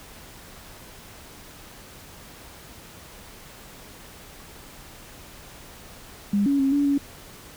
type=tone with pitch steps; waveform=sine; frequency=202.4 / 280.2 / 271.2 / 285.8 / 281.6 Hz; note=G#3 / C#4 / C#4 / D4 / C#4; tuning=-44 / +19 / -38 / -47 / +27 cents; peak=-18 dBFS; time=6.33-6.98 s; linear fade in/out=5 ms; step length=130 ms; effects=pink hiss -45 dBFS RMS until 7.56 s